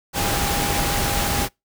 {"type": "tone in noise", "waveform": "sine", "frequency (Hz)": 810, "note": "G#5", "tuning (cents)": -43, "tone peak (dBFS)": -28, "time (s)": [0.13, 1.49], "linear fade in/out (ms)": 50, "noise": "pink", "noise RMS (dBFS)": -22, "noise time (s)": [0.13, 1.49], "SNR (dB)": -9, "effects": ["noise-tail reverb RT60 0.2 s tail -26 dB re dry"]}